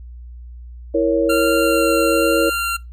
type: chord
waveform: sine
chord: A# diminished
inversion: second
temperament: equal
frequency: 329.6 / 466.2 / 554.4 Hz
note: E4 / A#4 / C#5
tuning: 0 / 0 / 0 cents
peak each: -18 dBFS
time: 0.94-2.5 s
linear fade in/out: 10 ms
type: tone with vibrato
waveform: 25% pulse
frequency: 1381 Hz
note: F6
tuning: 20 cents flat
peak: -15 dBFS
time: 1.29-2.77 s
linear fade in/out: 10 ms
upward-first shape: sine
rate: 1.1 Hz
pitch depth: 8 cents each way
effects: noise-tail reverb RT60 0.2 s tail -21 dB re dry + added 60 Hz sine -33 dBFS peak until 2.92 s